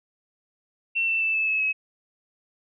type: tone with pitch steps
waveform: sine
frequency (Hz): 2701 / 2673 / 2645 / 2618 / 2591 / 2564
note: E7 / E7 / E7 / E7 / E7 / E7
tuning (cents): +42 / +23 / +5 / -13 / -30 / -49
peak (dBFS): -21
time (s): 0.95-1.73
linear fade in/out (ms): 20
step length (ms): 130
effects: none